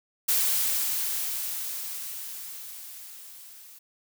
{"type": "noise with level ramp", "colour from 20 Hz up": "blue", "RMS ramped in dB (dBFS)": [-23, -49], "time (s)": [0.28, 3.79], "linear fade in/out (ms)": 10, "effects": []}